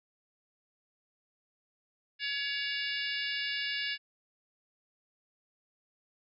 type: harmonic tone with a mistuned harmonic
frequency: 564 Hz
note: C#5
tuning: 30 cents sharp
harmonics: 3 / 4 / 5 / 6 / 7 / 8 / 9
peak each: -37 / -39 / -37 / -42 / -43 / -43 / -42 dBFS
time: 2.19-3.98 s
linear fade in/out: 50 ms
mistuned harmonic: 6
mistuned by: +60 cents
effects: none